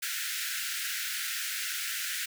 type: high-pass noise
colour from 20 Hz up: pink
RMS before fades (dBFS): -34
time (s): 0.02-2.26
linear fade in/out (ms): 10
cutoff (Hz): 1400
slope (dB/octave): 96
effects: none